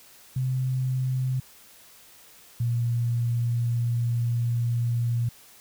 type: tone pair in turn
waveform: sine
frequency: 129.3 / 118.6 Hz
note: C3 / A#2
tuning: -20 / +30 cents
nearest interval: minor second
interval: 150 cents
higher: first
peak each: -23 / -22 dBFS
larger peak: second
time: 0.36-1.4 / 2.6-5.29 s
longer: second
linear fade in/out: 5 ms
effects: white hiss -52 dBFS RMS until 5.6 s